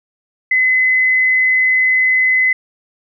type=tone; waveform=sine; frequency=2030 Hz; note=B6; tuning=47 cents sharp; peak=-10 dBFS; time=0.51-2.53 s; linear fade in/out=5 ms; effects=none